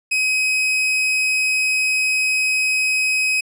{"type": "tone", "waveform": "40% pulse", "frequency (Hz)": 2532, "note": "D#7", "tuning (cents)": 30, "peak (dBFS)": -15, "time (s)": [0.11, 3.41], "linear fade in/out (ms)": 10, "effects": ["low-pass 12000 Hz 12 dB/octave"]}